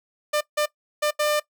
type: tone bursts at uneven times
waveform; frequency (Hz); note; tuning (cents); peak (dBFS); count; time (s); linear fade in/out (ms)
sawtooth; 598; D5; +31; -16; 4; 0.33-0.41 / 0.57-0.66 / 1.02-1.11 / 1.19-1.4; 10
effects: noise-tail reverb RT60 0.1 s tail -19 dB re dry